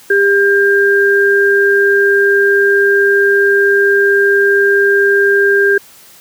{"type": "tone pair together", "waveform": "sine", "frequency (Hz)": [399.5, 1598], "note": ["G4", "G6"], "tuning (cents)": [33, 33], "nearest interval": "2 octaves", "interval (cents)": 2400, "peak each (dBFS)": -10, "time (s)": [0.1, 5.78], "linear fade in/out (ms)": 5, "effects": ["white hiss -41 dBFS RMS until 6.2 s", "high-pass 60 Hz 12 dB/octave"]}